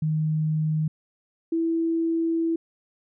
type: tone pair in turn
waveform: sine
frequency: 155.56 / 329.6 Hz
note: D#3 / E4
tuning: 0 / 0 cents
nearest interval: octave + minor second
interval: 1300 cents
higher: second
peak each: -21 dBFS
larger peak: neither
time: 0.02-0.88 / 1.52-2.56 s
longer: second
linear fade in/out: 5 ms
effects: none